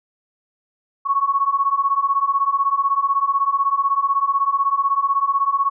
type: beating tone pair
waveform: sine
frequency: 1098 / 1114 Hz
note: C#6 / C#6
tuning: -17 / +8 cents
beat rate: 16 Hz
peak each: -20 / -18 dBFS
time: 1.05-5.7 s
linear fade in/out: 20 ms
effects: none